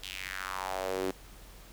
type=tone with high-pass filter sweep; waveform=sawtooth; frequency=94.4 Hz; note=F#2; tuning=35 cents sharp; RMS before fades=-36 dBFS; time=0.03-1.11 s; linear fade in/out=5 ms; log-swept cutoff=3300 to 320 Hz; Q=3.1; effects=added 44 Hz sine -51 dBFS peak until 1.72 s + pink hiss -54 dBFS RMS until 1.72 s